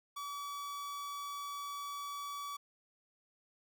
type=tone; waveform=45% pulse; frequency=1143 Hz; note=D6; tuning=47 cents flat; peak=-40 dBFS; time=0.16-2.57 s; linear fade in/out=10 ms; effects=none